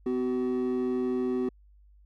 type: tone pair together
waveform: triangle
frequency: 252.9 / 377.4 Hz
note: B3 / F#4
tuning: +41 / +34 cents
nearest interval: perfect fifth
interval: 693 cents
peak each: -26 dBFS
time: 0.06-1.49 s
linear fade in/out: 5 ms
effects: tanh soft clip ceiling -18 dBFS + added 50 Hz sine -54 dBFS peak until 2.05 s